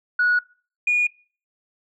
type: tone pair in turn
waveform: sine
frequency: 1462 / 2445 Hz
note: F#6 / D#7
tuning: -21 / -31 cents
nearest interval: major sixth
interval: 890 cents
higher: second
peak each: -15 dBFS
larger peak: neither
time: 0.19-0.39 / 0.87-1.07 s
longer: neither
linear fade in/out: 5 ms
effects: noise-tail reverb RT60 0.4 s tail -23 dB re dry + tanh soft clip ceiling -12 dBFS